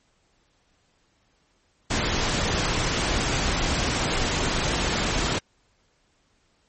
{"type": "noise", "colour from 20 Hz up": "pink", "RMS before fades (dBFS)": -24, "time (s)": [1.9, 5.39], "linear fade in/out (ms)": 10, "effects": ["pink hiss -66 dBFS RMS until 6.68 s", "MP3 32 kbps"]}